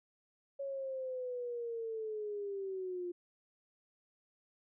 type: linear sweep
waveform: sine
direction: down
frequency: 556 to 349.2 Hz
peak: -37 dBFS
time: 0.59-3.12 s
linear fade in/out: 10 ms
effects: none